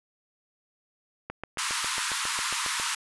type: click train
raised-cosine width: 0.5 ms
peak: -19 dBFS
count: 12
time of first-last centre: 1.3-2.799 s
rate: 7.34 Hz
type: high-pass noise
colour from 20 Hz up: pink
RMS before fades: -29 dBFS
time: 1.58-2.95 s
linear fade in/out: 5 ms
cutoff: 920 Hz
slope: 96 dB/octave
effects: resampled to 24000 Hz